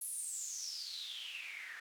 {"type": "noise with band-pass filter sweep", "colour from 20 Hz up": "white", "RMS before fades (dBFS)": -44, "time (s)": [0.01, 1.8], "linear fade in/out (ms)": 5, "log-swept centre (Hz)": [11000, 1700], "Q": 9.8, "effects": []}